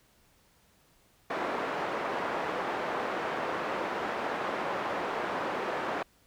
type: band-pass noise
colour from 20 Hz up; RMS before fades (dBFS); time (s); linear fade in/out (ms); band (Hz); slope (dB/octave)
pink; -33; 1.3-6.03; 5; 420 to 1500; 12
effects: pink hiss -65 dBFS RMS until 6.26 s